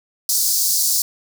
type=high-pass noise; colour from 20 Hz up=pink; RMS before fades=-18 dBFS; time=0.29-1.02 s; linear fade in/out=2 ms; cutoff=4600 Hz; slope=48 dB/octave; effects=none